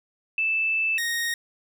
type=tone pair in turn; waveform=sine / sawtooth; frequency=2637 / 1864.6 Hz; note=E7 / A#6; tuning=0 / 0 cents; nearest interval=tritone; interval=600 cents; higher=first; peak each=-21 dBFS; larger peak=neither; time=0.38-0.98 / 0.98-1.34 s; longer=first; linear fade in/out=2 ms; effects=none